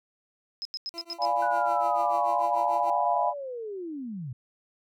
sine tone bursts, 5120 Hz, D#8, 49 cents sharp, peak -31 dBFS, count 6, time 0.62-1.252 s, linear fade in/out 0 ms, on 32 ms, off 88 ms
20% pulse tone with tremolo, 338.6 Hz, E4, 46 cents sharp, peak -34 dBFS, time 0.94-2.9 s, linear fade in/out 0 ms, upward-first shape triangle, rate 6.8 Hz, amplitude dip 100%
sine chord, D diminished seventh, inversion none, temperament equal, 587.3 / 698.5 / 830.6 / 987.8 Hz, D5 / F5 / Ab5 / Cb6, 0 / 0 / 0 / 0 cents, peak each -32 / -27 / -28 / -28 dBFS, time 1.18-3.34 s, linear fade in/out 50 ms
sine linear sweep, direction down, 1498 to 113.6 Hz, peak -33 dBFS, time 1.42-4.33 s, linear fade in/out 5 ms
effects none

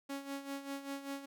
sawtooth tone with tremolo, 277.2 Hz, C#4, in tune, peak -34 dBFS, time 0.09-1.26 s, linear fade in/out 10 ms, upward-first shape sine, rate 5.1 Hz, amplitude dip 70%, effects none

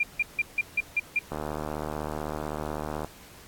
sine tone bursts, 2395 Hz, D7, 33 cents sharp, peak -21 dBFS, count 7, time 0-1.191 s, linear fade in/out 5 ms, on 33 ms, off 160 ms
click train, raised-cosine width 1 ms, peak -18 dBFS, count 132, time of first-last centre 1.32-3.046 s, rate 75.9 Hz
effects pink hiss -50 dBFS RMS until 3.47 s + AAC 64 kbps

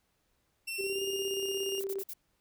sawtooth tone with pitch glide, 2705 to 2823 Hz, E7 to F7, +44 to +18 cents, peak -32 dBFS, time 0.67-1.8 s, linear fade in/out 10 ms, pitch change +74 cents, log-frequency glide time 0.82-1.02 s
sine tone with tremolo, 390.8 Hz, G4, 5 cents flat, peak -31 dBFS, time 0.78-2.03 s, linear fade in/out 20 ms, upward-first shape square, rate 17 Hz, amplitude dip 45%
violet noise bursts, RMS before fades -41 dBFS, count 4, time 1.79-2.137 s, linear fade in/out 5 ms, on 50 ms, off 49 ms
effects pink hiss -75 dBFS RMS until 2.4 s

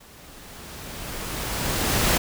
pink noise with level ramp, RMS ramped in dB -49 to -19 dBFS, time 0-2.18 s, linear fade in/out 10 ms, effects none

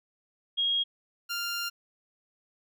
sine / 15% pulse tone pair in turn, 3272 / 1395.7 Hz, G#7 / F6, -26 / -2 cents, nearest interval octave + minor third, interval 1476 cents, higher first, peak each -24 dBFS, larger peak neither, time 0.57-0.84 / 1.29-1.7 s, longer second, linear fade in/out 20 ms, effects none

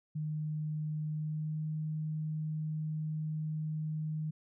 sine tone with pitch glide, 153.3 to 155.08 Hz, D#3 to D#3, -25 to -5 cents, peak -33 dBFS, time 0.15-4.31 s, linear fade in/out 10 ms, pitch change +20 cents, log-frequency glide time 1.09-1.64 s, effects none

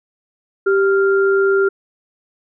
sine tone pair together, 391.2 / 1394 Hz, G4 / F6, -4 / -4 cents, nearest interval octave + minor seventh, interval 2200 cents, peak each -12 / -19 dBFS, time 0.66-1.69 s, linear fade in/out 10 ms, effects none

